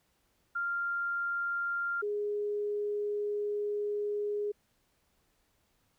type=tone pair in turn; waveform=sine; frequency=1393 / 414.1 Hz; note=F6 / G#4; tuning=-5 / -5 cents; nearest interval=octave + major sixth; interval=2100 cents; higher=first; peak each=-30 / -30 dBFS; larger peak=neither; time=0.55-2.02 / 2.02-4.52 s; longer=second; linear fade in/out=10 ms; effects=pink hiss -73 dBFS RMS until 5.98 s